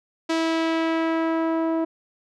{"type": "tone with low-pass filter sweep", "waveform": "sawtooth", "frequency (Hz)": 326, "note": "E4", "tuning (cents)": -19, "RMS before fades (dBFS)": -23, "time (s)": [0.29, 1.85], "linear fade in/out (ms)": 10, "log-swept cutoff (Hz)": [5700, 780], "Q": 0.92, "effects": []}